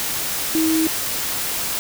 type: tone in noise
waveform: sine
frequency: 320 Hz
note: D#4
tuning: 49 cents sharp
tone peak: -16 dBFS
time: 0.55-0.87 s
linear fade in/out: 0 ms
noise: white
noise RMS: -24 dBFS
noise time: 0-1.79 s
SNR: +5 dB
effects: none